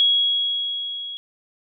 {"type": "tone with level ramp", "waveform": "sine", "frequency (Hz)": 3322, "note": "G#7", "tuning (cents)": 0, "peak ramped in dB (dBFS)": [-13, -30], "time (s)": [0, 1.17], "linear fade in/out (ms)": 0, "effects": []}